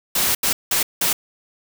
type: noise bursts at uneven times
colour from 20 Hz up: white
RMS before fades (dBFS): -19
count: 4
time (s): 0.15-0.35 / 0.43-0.53 / 0.71-0.83 / 1.01-1.13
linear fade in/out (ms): 5
effects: none